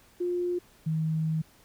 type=tone pair in turn; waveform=sine; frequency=354.1 / 158.56 Hz; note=F4 / D#3; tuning=+24 / +33 cents; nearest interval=octave + major second; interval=1391 cents; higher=first; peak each=-26 / -25 dBFS; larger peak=second; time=0.2-0.59 / 0.86-1.42 s; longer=second; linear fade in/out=10 ms; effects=pink hiss -59 dBFS RMS until 1.64 s